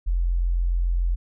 sine tone, 43.49 Hz, F1, 6 cents flat, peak -19 dBFS, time 0.06-1.16 s, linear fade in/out 20 ms, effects none

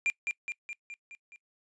triangle tone with echo, 2393 Hz, D7, 32 cents sharp, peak -23 dBFS, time 0.06-0.1 s, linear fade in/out 0 ms, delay 210 ms, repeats 6, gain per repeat -4 dB, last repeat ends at 1.36 s, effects noise-tail reverb RT60 0.1 s tail -22 dB re dry + resampled to 22050 Hz

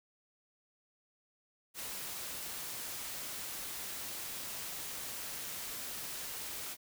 white noise, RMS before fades -42 dBFS, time 1.74-6.77 s, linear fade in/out 50 ms, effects none

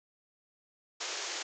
white band-pass noise, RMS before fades -38 dBFS, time 1-1.43 s, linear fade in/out 10 ms, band 320 to 7200 Hz, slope 96 dB/octave, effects none

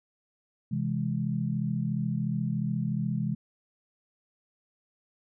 sine chord, C augmented, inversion none, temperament equal, 130.81 / 164.81 / 207.7 Hz, C3 / E3 / G#3, 0 / 0 / 0 cents, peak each -31 dBFS, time 0.71-3.35 s, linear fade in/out 10 ms, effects none

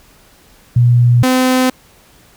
sine / sawtooth tone pair in turn, 121 / 256.4 Hz, B2 / C4, -35 / -35 cents, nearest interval octave + minor second, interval 1300 cents, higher second, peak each -6 dBFS, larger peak neither, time 0.76-1.23 / 1.23-1.7 s, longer neither, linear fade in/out 5 ms, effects pink hiss -47 dBFS RMS until 2.36 s

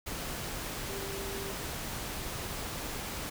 sine tone in noise, 393.6 Hz, G4, 7 cents sharp, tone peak -40 dBFS, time 0.89-1.52 s, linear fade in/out 10 ms, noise pink, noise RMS -38 dBFS, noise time 0.06-3.3 s, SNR -5 dB, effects none

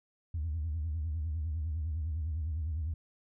sine tone with vibrato, 78.8 Hz, D#2, 23 cents sharp, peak -30 dBFS, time 0.34-2.94 s, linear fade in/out 5 ms, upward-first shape sine, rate 9.9 Hz, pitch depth 140 cents each way, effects tanh soft clip ceiling -28 dBFS

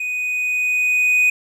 triangle tone with level ramp, 2489 Hz, D#7, in tune, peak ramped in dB -20 to -10 dBFS, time 0-1.3 s, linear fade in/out 5 ms, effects none

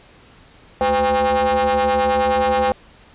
45% pulse ring-modulated tone, 146.83 Hz, D3, in tune, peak -12 dBFS, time 0.81-2.72 s, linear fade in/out 0 ms, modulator 656 Hz, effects pink hiss -48 dBFS RMS until 3.14 s + resampled to 8000 Hz

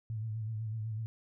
sine tone with vibrato, 110 Hz, A2, in tune, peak -34 dBFS, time 0.1-1.06 s, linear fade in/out 0 ms, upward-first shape sine, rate 8 Hz, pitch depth 55 cents each way, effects none

